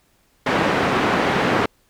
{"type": "band-pass noise", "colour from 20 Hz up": "pink", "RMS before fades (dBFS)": -19, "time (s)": [0.46, 1.66], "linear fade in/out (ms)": 5, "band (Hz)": [190, 2100], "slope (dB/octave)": 12, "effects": ["pink hiss -61 dBFS RMS until 1.89 s"]}